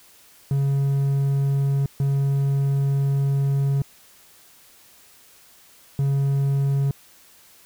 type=tone bursts at uneven times; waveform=triangle; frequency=138.59 Hz; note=C#3; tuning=in tune; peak=-16 dBFS; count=3; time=0.51-1.86 / 2-3.82 / 5.99-6.91 s; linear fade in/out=2 ms; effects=white hiss -52 dBFS RMS until 7.65 s